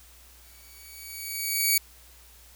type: tone with exponential growth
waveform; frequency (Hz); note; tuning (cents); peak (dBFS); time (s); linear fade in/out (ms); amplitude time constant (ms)
5% pulse; 2262; C#7; +34; -9; 0.44-1.78; 5; 290
effects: added 60 Hz sine -54 dBFS peak until 2.55 s + white hiss -54 dBFS RMS until 2.55 s